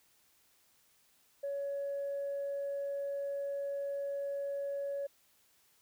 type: tone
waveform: sine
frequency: 561 Hz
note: C#5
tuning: 21 cents sharp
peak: -33 dBFS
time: 1.43-5.07 s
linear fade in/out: 10 ms
effects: tanh soft clip ceiling -31 dBFS + white hiss -69 dBFS RMS until 5.81 s